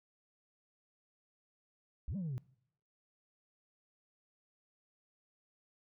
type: exponential two-way sweep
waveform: sine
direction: up then down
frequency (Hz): 50.7 to 207.7 to 118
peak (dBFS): -34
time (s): 2.08-2.38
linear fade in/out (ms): 0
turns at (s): 2.16
effects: noise-tail reverb RT60 0.7 s tail -24 dB re dry + tanh soft clip ceiling -34 dBFS

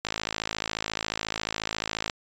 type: click train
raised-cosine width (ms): 0.2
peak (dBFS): -10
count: 112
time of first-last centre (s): 0.05-2.098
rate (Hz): 54.2
effects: resampled to 16000 Hz

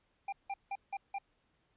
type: tone bursts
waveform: square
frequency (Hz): 793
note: G5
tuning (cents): +20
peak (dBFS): -36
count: 5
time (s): 0.28-1.185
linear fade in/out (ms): 5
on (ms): 45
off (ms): 170
effects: pink hiss -75 dBFS RMS until 1.76 s + resampled to 8000 Hz

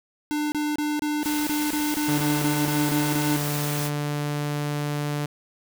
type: tone bursts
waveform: square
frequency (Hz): 298.9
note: D4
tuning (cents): +31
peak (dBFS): -24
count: 13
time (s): 0.31-3.364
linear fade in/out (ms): 0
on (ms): 210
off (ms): 27
type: noise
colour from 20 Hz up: white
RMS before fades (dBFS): -32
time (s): 1.21-3.91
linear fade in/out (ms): 50
type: tone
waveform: sawtooth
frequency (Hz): 146.83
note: D3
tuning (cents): 0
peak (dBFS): -21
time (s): 2.08-5.26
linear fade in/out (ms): 5
effects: none

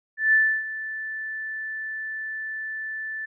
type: tone with ADSR envelope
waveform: sine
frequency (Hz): 1757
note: A6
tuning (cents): -3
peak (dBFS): -14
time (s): 0.17-3.26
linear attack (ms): 160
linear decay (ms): 300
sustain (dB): -15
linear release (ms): 13
effects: none

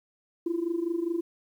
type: tone with amplitude modulation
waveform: sine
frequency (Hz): 338.7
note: E4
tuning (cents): +47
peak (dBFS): -22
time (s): 0.46-1.21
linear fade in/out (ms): 5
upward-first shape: sine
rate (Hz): 24.9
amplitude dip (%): 80
effects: tanh soft clip ceiling -20 dBFS + 10-bit

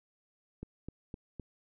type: click train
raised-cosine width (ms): 3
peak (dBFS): -28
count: 4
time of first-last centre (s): 0.63-1.397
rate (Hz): 3.91
effects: none

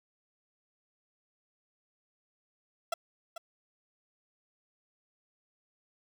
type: tone with echo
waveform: 30% pulse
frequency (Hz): 670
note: E5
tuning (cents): +28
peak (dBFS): -26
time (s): 2.92-2.94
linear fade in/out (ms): 5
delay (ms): 440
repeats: 1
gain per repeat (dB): -11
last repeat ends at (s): 3.38
effects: none

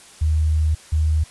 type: tone pair in turn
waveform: sine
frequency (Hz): 77.8 / 77.8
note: D#2 / D#2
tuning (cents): 0 / 0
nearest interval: unison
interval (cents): 0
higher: neither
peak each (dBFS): -15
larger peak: neither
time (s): 0.21-0.75 / 0.92-1.24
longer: first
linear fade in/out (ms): 10
effects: white hiss -45 dBFS RMS until 1.3 s + resampled to 24000 Hz

